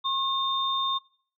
sine tone pair together, 1078 / 3631 Hz, C#6 / A#7, -49 / -46 cents, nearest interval octave + major sixth, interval 2103 cents, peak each -27 dBFS, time 0.04-0.99 s, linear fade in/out 20 ms, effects noise-tail reverb RT60 0.5 s tail -21 dB re dry

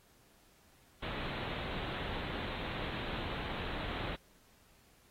pink low-pass noise, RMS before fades -40 dBFS, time 1.02-4.16 s, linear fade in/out 10 ms, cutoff 4000 Hz, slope 96 dB/octave, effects pink hiss -66 dBFS RMS until 5.1 s + AAC 48 kbps

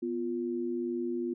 sine tone pair together, 246.9 / 349.2 Hz, B3 / F4, 0 / 0 cents, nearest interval tritone, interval 600 cents, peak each -34 / -32 dBFS, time 0.02-1.34 s, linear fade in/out 10 ms, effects none

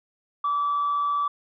sine tone with amplitude modulation, 1155 Hz, D6, 29 cents flat, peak -19 dBFS, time 0.44-1.28 s, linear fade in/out 5 ms, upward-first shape sine, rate 155 Hz, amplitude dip 30%, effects tanh soft clip ceiling -18 dBFS

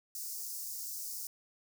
white high-pass noise, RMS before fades -41 dBFS, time 0.15-1.27 s, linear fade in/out 2 ms, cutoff 4900 Hz, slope 48 dB/octave, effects none

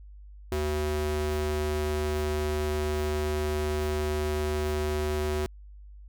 square ring-modulated tone, 149.8 Hz, D3, 35 cents sharp, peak -24 dBFS, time 0.52-5.46 s, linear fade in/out 0 ms, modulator 227 Hz, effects added 50 Hz sine -44 dBFS peak until 6.08 s

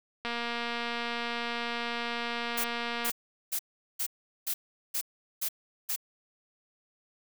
click train, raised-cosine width 0.3 ms, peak -18 dBFS, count 673, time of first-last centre 0.25-3.097 s, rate 236 Hz
blue noise bursts, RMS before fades -31 dBFS, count 8, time 2.57-5.962 s, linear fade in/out 10 ms, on 74 ms, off 400 ms
effects none

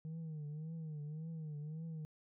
sine tone with vibrato, 155.56 Hz, D#3, in tune, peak -39 dBFS, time 0.05-2.05 s, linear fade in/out 0 ms, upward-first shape triangle, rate 1.8 Hz, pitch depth 110 cents each way, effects tanh soft clip ceiling -41 dBFS

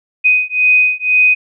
sine beating tone pair, 2499 / 2501 Hz, D#7 / D#7, +7 / +8 cents, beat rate 2 Hz, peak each -12 dBFS, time 0.24-1.35 s, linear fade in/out 20 ms, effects none

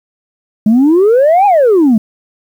sine exponential two-way sweep, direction up then down, 206.2 to 839 to 206.2 Hz, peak -3 dBFS, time 0.66-1.98 s, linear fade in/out 5 ms, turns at 1.46 s, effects tanh soft clip ceiling -3 dBFS + 7-bit

